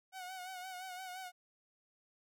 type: tone with vibrato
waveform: sawtooth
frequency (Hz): 740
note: F#5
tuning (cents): 0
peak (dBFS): -40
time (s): 0.12-1.32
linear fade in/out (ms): 50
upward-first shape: sine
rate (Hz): 5.8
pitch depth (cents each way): 50
effects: none

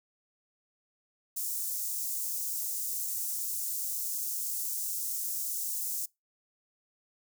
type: high-pass noise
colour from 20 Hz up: white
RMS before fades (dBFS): -34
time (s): 1.36-6.06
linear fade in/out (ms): 10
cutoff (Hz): 6300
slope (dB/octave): 24
effects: noise-tail reverb RT60 0.2 s tail -24 dB re dry

